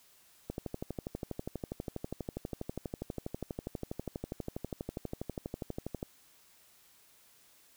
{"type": "click train", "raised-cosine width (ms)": 2, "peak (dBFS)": -23, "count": 69, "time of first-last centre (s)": [0.5, 6.028], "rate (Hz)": 12.3, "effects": ["white hiss -63 dBFS RMS until 7.76 s"]}